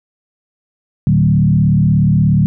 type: tone with frequency modulation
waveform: sine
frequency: 153.3 Hz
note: D#3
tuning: 25 cents flat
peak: -8 dBFS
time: 1.07-2.46 s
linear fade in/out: 0 ms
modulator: 36.8 Hz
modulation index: 1.3
effects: none